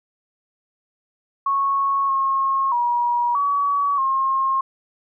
sine tone with pitch steps, 1102 / 1083 / 959 / 1134 / 1071 Hz, C#6 / C#6 / A#5 / C#6 / C6, -11 / -41 / +49 / +39 / +40 cents, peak -17 dBFS, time 1.46-4.61 s, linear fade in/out 5 ms, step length 630 ms, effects none

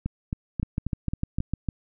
two click trains, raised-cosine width 5 ms, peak -13 / -15 dBFS, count 8 / 6, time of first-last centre 0.63-1.687 / 0.06-1.404 s, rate 6.62 / 3.72 Hz, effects none

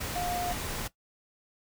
sine tone in noise, 710 Hz, F5, 28 cents sharp, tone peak -31 dBFS, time 0.15-0.53 s, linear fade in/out 10 ms, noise pink, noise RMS -35 dBFS, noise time 0-0.88 s, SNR +1 dB, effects noise-tail reverb RT60 0.1 s tail -17 dB re dry

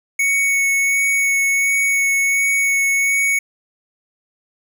square tone with vibrato, 2219 Hz, C#7, 1 cent sharp, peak -15 dBFS, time 0.19-3.39 s, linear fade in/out 5 ms, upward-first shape sine, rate 1.4 Hz, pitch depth 10 cents each way, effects none

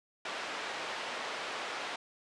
pink band-pass noise, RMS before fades -39 dBFS, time 0.25-1.96 s, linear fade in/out 5 ms, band 600 to 3600 Hz, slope 12 dB/octave, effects resampled to 22050 Hz

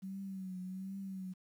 sine tone with vibrato, 189.3 Hz, F#3, 40 cents sharp, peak -40 dBFS, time 0.02-1.34 s, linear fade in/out 20 ms, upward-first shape triangle, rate 1.3 Hz, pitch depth 65 cents each way, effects 11-bit

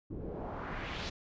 pink noise with low-pass filter sweep, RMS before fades -40 dBFS, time 0.1-1.1 s, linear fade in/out 10 ms, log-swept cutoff 290 to 4700 Hz, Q 1.8, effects resampled to 16000 Hz

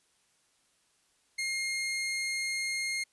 sawtooth tone, 2133 Hz, C7, 33 cents sharp, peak -27 dBFS, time 1.38-3.04 s, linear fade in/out 10 ms, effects white hiss -70 dBFS RMS until 3.12 s + resampled to 24000 Hz

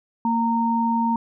sine tone pair together, 230.5 / 923 Hz, A#3 / A#5, -19 / -17 cents, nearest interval 2 octaves, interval 2402 cents, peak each -21 dBFS, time 0.25-1.16 s, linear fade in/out 2 ms, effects none

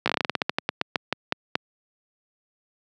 slowing click train, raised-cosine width 0.3 ms, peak -5 dBFS, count 19, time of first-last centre 0.06-1.554 s, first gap 16 ms, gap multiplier 1.17, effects high-pass 150 Hz 12 dB/octave

